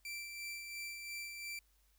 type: tone with tremolo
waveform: sawtooth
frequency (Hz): 2343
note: D7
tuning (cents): -5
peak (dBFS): -38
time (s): 0.05-1.59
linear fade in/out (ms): 2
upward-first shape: sine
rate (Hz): 2.9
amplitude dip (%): 40
effects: added 50 Hz sine -70 dBFS peak until 1.98 s + white hiss -75 dBFS RMS until 1.98 s